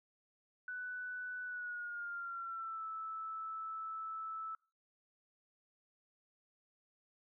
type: tone with pitch glide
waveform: sine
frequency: 1490 to 1312.2 Hz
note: F#6 to E6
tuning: +12 to -8 cents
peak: -40 dBFS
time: 0.68-4.55 s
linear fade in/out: 2 ms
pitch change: -220 cents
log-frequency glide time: 1.44-2.85 s
effects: noise-tail reverb RT60 0.4 s tail -26 dB re dry